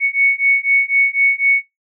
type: beating tone pair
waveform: sine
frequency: 2217 / 2221 Hz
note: C#7 / C#7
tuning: 0 / +3 cents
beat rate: 4 Hz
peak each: -15 dBFS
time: 0-1.63 s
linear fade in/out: 50 ms
effects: noise-tail reverb RT60 0.2 s tail -23 dB re dry